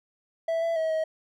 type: tone with pitch steps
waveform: triangle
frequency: 658 / 666 / 641 / 635 Hz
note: E5 / E5 / E5 / D#5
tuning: -3 / +18 / -49 / +35 cents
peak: -22 dBFS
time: 0.48-1.04 s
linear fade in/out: 5 ms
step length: 140 ms
effects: none